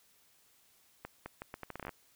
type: accelerating click train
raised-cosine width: 0.5 ms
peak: -26 dBFS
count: 13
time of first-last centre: 1.05-1.893 s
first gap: 210 ms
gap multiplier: 0.76
effects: white hiss -67 dBFS RMS until 2.15 s